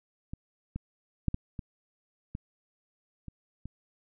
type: clicks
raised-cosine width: 5 ms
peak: -25 / -22 / -13 / -18 / -24 / -23 / -29 / -27 dBFS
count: 8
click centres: 0.335 / 0.76 / 1.283 / 1.344 / 1.592 / 2.351 / 3.283 / 3.656 s
effects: none